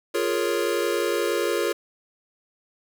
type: chord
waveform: square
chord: Bb minor seventh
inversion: second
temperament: equal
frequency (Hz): 349.2 / 415.3 / 466.2 / 554.4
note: F4 / Ab4 / Bb4 / Db5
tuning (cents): 0 / 0 / 0 / 0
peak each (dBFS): -28 / -28 / -28 / -30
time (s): 0.14-1.73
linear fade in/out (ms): 10
effects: 9-bit